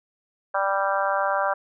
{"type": "harmonic tone", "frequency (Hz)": 196, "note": "G3", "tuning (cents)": 0, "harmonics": [3, 4, 5, 6, 7, 8], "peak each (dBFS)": [-26, -27, -28, -29, -29, -30], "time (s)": [0.54, 1.54], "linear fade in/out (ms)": 10, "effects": []}